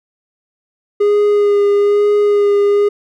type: tone with vibrato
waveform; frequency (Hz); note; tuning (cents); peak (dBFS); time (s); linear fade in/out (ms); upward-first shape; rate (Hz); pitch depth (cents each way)
triangle; 410; G#4; -22; -7; 1-2.89; 10; sine; 1.1; 17
effects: none